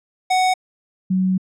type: tone pair in turn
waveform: square / sine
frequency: 743 / 186.77 Hz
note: F#5 / F#3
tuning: +7 / +17 cents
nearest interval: 2 octaves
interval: 2390 cents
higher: first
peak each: -15 dBFS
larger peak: neither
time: 0.3-0.54 / 1.1-1.38 s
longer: second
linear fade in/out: 10 ms
effects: low-pass 8000 Hz 12 dB/octave